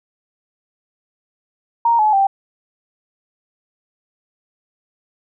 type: tone with pitch steps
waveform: sine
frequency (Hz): 932.3 / 854.9 / 784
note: A#5 / G#5 / G5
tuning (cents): 0 / +50 / 0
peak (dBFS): -11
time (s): 1.85-2.27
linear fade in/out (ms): 5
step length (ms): 140
effects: none